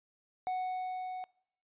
triangle tone with level ramp, 740 Hz, F#5, in tune, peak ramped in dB -29 to -36 dBFS, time 0.47-1.24 s, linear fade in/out 0 ms, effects noise-tail reverb RT60 0.7 s tail -24 dB re dry + resampled to 8000 Hz

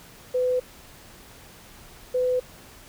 sine tone pair in turn, 503 / 503 Hz, B4 / B4, +32 / +32 cents, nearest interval unison, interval 0 cents, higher neither, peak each -20 dBFS, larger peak neither, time 0.34-0.6 / 2.14-2.4 s, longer neither, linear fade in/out 10 ms, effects pink hiss -48 dBFS RMS until 2.88 s

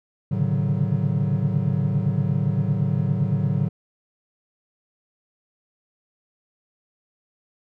triangle tone cluster, 107.4 / 135.2 / 143.1 / 152.7 / 186.9 Hz, A2 / C#3 / D3 / D#3 / F#3, -41 / -43 / -45 / -32 / +18 cents, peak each -24 dBFS, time 0.31-3.69 s, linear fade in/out 10 ms, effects none

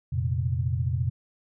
sine chord, F suspended fourth, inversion none, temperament just, 87.31 / 116.41 / 130.96 Hz, F2 / Bb2 / C3, 0 / -2 / +2 cents, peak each -28 dBFS, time 0.12-1.1 s, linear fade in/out 10 ms, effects none

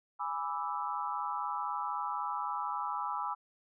sine chord, E dominant seventh, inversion first, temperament equal with one note detuned, 828.2 / 987.8 / 1174.7 / 1318.5 Hz, G#5 / B5 / D6 / E6, -5 / 0 / 0 / 0 cents, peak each -39 / -37 / -39 / -39 dBFS, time 0.19-3.35 s, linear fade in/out 20 ms, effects none

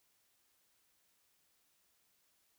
silence, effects white hiss -75 dBFS RMS until 2.58 s

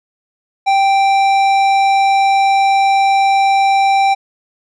triangle tone with tanh clipping, 784 Hz, G5, in tune, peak -11 dBFS, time 0.66-4.15 s, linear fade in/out 20 ms, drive 17 dB, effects none

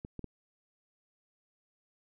clicks, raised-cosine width 3 ms, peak -27 dBFS, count 3, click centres 0.049 / 0.193 / 0.243 s, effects none

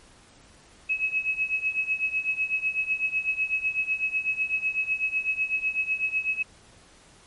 sine tone with tremolo, 2569 Hz, E7, 45 cents flat, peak -20 dBFS, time 0.89-6.43 s, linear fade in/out 10 ms, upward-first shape triangle, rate 8 Hz, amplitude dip 90%, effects pink hiss -54 dBFS RMS until 7.26 s + MP3 48 kbps

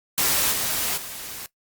white noise with level steps, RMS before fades -21 / -25 / -35 dBFS, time 0.18-1.46 s, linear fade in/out 0 ms, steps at 0.51 / 0.96 s, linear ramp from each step 20 ms, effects noise-tail reverb RT60 0.1 s tail -19 dB re dry + Opus 48 kbps

